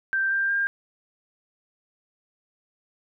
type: tone with pitch steps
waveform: sine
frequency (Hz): 1568 / 1585.3 / 1602.8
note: G6 / G6 / G6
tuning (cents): 0 / +19 / +38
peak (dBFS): -21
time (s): 0.13-0.67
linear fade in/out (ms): 0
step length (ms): 180
effects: none